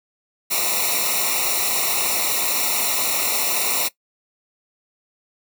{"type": "noise with comb filter", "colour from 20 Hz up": "white", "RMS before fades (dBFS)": -21, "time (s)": [0.5, 3.89], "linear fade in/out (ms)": 20, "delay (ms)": 0.62, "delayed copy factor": -0.95, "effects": ["noise-tail reverb RT60 0.1 s tail -18 dB re dry"]}